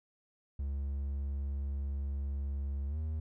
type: tone with pitch glide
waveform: triangle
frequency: 69.6 to 78.12 Hz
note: C#2 to D#2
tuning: +8 to +8 cents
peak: -31 dBFS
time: 0.59-3.2 s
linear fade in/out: 5 ms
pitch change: +200 cents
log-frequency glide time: 2.88-2.98 s
effects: none